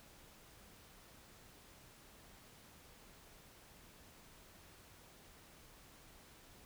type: silence
effects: pink hiss -61 dBFS RMS until 6.65 s